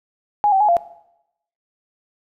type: tone with pitch steps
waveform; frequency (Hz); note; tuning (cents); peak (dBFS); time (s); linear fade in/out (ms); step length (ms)
sine; 829 / 771 / 839 / 690; G#5 / G5 / G#5 / F5; -3 / -29 / +17 / -21; -12; 0.44-0.768; 0; 82
effects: noise-tail reverb RT60 0.8 s tail -17 dB re dry